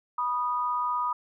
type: tone pair together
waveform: sine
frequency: 980 / 1235.9 Hz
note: B5 / D#6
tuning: -14 / -12 cents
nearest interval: major third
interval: 402 cents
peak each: -28 dBFS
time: 0.18-1.13 s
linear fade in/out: 5 ms
effects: none